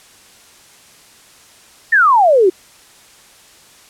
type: exponential sweep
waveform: sine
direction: down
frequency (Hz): 1864.7 to 350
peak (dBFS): -7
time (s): 1.92-2.5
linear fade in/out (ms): 10
effects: white hiss -45 dBFS RMS until 3.89 s + low-pass 10000 Hz 12 dB/octave